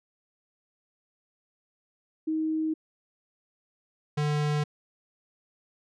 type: tone pair in turn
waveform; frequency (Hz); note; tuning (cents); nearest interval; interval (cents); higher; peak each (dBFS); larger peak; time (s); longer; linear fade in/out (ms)
sine / square; 315.2 / 148.75; D#4 / D3; +23 / +22; octave + minor second; 1301; first; -25; neither; 2.27-2.74 / 4.17-4.64; neither; 10
effects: low-pass 6000 Hz 12 dB/octave